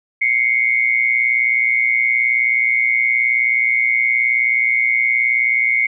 sine tone pair together, 2098 / 2217 Hz, C7 / C#7, +4 / 0 cents, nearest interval minor second, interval 96 cents, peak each -16 / -16 dBFS, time 0.21-5.87 s, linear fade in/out 10 ms, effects none

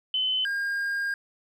sine / triangle tone pair in turn, 3040 / 1614.3 Hz, F#7 / G#6, +46 / -50 cents, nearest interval major seventh, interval 1096 cents, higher first, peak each -23 / -24 dBFS, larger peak first, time 0.14-0.45 / 0.45-1.14 s, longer second, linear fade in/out 2 ms, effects none

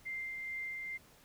sine tone with tremolo, 2093 Hz, C7, in tune, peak -37 dBFS, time 0.05-0.98 s, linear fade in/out 20 ms, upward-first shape sine, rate 2.3 Hz, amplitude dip 25%, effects pink hiss -62 dBFS RMS until 1.24 s

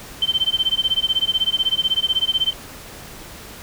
sine tone with tremolo, 3100 Hz, G7, 20 cents flat, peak -13 dBFS, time 0.22-2.53 s, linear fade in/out 2 ms, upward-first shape sine, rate 16 Hz, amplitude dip 100%, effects pink hiss -38 dBFS RMS until 3.62 s

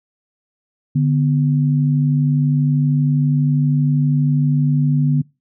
sine tone pair together, 146.83 / 246.9 Hz, D3 / B3, 0 / 0 cents, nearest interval major sixth, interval 900 cents, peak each -13 / -20 dBFS, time 0.95-5.22 s, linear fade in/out 10 ms, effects noise-tail reverb RT60 0.3 s tail -26 dB re dry

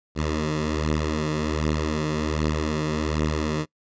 10% pulse beating tone pair, 75.9 / 77.2 Hz, D#2 / D#2, -42 / -13 cents, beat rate 1.3 Hz, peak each -20 / -16 dBFS, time 0.15-3.66 s, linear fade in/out 50 ms, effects noise-tail reverb RT60 0.1 s tail -24 dB re dry + resampled to 16000 Hz

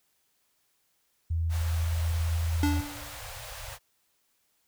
sine tone, 82.41 Hz, E2, in tune, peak -25 dBFS, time 1.3-2.81 s, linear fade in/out 10 ms
pink band-stop noise, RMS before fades -41 dBFS, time 1.49-3.79 s, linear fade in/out 50 ms, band 130 to 490 Hz, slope 96 dB/octave
square tone with exponential decay, 291.1 Hz, D4, 15 cents flat, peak -23 dBFS, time 2.63-3.19 s, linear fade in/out 2 ms, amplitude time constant 120 ms
effects white hiss -72 dBFS RMS until 4.67 s

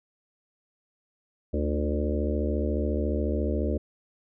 harmonic tone with a mistuned harmonic, 74.2 Hz, D2, 18 cents sharp, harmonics 1 / 3 / 4 / 5 / 6 / 7 / 8, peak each -27 / -32 / -33 / -34 / -35 / -35 / -36 dBFS, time 1.53-3.78 s, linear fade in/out 10 ms, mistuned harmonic 5, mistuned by -50 cents, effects none

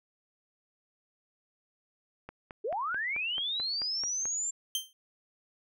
click train, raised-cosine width 0.5 ms, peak -27 dBFS, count 10, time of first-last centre 2.29-4.255 s, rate 4.58 Hz
sine linear sweep, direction up, 377 to 7390 Hz, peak -30 dBFS, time 2.64-4.51 s, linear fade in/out 10 ms
sawtooth tone with exponential decay, 3136 Hz, G7, in tune, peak -23 dBFS, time 4.75-4.93 s, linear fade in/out 1 ms, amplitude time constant 37 ms
effects none

